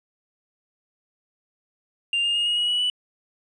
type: tone with pitch steps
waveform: triangle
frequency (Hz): 2794 / 2822 / 2849 / 2878 / 2906 / 2935 / 2964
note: F7 / F7 / F7 / F#7 / F#7 / F#7 / F#7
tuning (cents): 0 / +17 / +34 / -49 / -32 / -15 / +2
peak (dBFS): -18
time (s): 2.13-2.9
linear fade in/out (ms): 2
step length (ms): 110
effects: tanh soft clip ceiling -14 dBFS + resampled to 22050 Hz